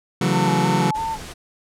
sawtooth chord, F# minor seventh, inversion second, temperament just, 138.75 / 166.5 / 185 / 222 Hz, C#3 / E3 / F#3 / A3, +2 / +18 / 0 / +16 cents, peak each -19 / -18 / -17 / -23 dBFS, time 0.21-0.91 s, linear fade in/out 5 ms
sine tone with vibrato, 880 Hz, A5, in tune, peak -22 dBFS, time 0.31-1.18 s, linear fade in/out 50 ms, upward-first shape square, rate 3 Hz, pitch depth 34 cents each way
pink noise, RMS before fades -35 dBFS, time 0.94-1.34 s, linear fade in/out 20 ms
effects low-pass 10000 Hz 12 dB/octave

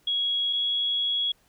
sine tone pair in turn, 3322 / 3337 Hz, G#7 / G#7, 0 / +8 cents, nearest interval unison, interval 8 cents, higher second, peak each -23 dBFS, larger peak neither, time 0.07-0.53 / 0.53-1.32 s, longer second, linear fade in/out 5 ms, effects pink hiss -64 dBFS RMS until 1.48 s

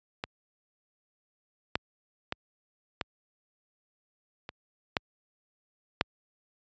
clicks, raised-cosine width 0.3 ms, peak -16 / -10 / -14 / -13 / -22 / -9 / -6 dBFS, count 7, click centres 0.239 / 1.755 / 2.324 / 3.012 / 4.491 / 4.968 / 6.011 s, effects high-pass 60 Hz 12 dB/octave + resampled to 16000 Hz

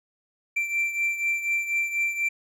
triangle beating tone pair, 2349 / 2353.1 Hz, D7 / D7, 0 / +3 cents, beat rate 4.1 Hz, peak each -23 / -29 dBFS, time 0.56-2.29 s, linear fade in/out 10 ms, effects none

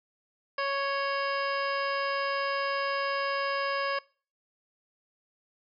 harmonic tone with a mistuned harmonic, 554.4 Hz, C#5, in tune, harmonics 1 / 2 / 3 / 4 / 5 / 6 / 7 / 8 / 9, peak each -32 / -31 / -34 / -39 / -40 / -46 / -50 / -48 / -41 dBFS, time 0.58-3.99 s, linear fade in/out 5 ms, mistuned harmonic 6, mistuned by -97 cents, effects noise-tail reverb RT60 0.4 s tail -23 dB re dry

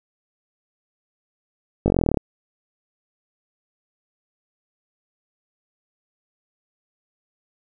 slowing click train, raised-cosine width 2 ms, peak -4 dBFS, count 14, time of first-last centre 1.86-2.172 s, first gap 20 ms, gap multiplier 1.03, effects none

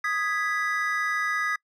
triangle chord, G# minor, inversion second, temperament equal, 1244.5 / 1661.2 / 1975.5 Hz, D#6 / G#6 / B6, 0 / 0 / 0 cents, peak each -27 dBFS, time 0.04-1.56 s, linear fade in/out 5 ms, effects noise-tail reverb RT60 0.1 s tail -26 dB re dry

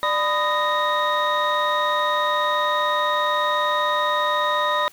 sine tone cluster, 594 / 1001 / 1242 / 1861 / 3737 Hz, D5 / B5 / D#6 / A#6 / A#7, +20 / +23 / -3 / -3 / +4 cents, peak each -24 / -22 / -23 / -26 / -27 dBFS, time 0.03-4.88 s, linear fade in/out 0 ms, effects tanh soft clip ceiling -12 dBFS + white hiss -50 dBFS RMS until 4.92 s

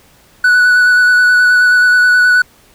triangle tone with vibrato, 1480 Hz, F#6, in tune, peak -4 dBFS, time 0.44-2.42 s, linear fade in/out 5 ms, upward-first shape square, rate 9.4 Hz, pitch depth 12 cents each way, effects pink hiss -47 dBFS RMS until 2.74 s

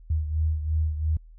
sine beating tone pair, 77.78 / 80.68 Hz, D#2 / E2, 0 / -37 cents, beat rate 2.9 Hz, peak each -23 / -30 dBFS, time 0.1-1.17 s, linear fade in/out 5 ms, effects added 40 Hz sine -45 dBFS peak until 1.38 s

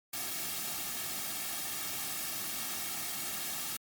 white noise with comb filter, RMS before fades -37 dBFS, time 0.13-3.77 s, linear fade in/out 5 ms, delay 2 ms, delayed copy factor -0.65, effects MP3 96 kbps

